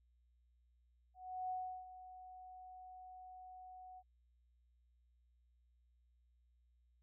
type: tone with ADSR envelope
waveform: sine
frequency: 740 Hz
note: F#5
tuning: in tune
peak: -38 dBFS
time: 1.14-4.03 s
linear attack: 360 ms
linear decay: 350 ms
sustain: -14 dB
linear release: 50 ms
effects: added 60 Hz sine -70 dBFS peak until 7.02 s